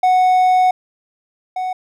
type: tone pair in turn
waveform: triangle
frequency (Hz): 738 / 741.2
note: F#5 / F#5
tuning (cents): -5 / +3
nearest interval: unison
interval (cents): 8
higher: second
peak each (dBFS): -8 / -17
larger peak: first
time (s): 0.03-0.71 / 1.56-1.73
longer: first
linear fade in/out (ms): 5
effects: none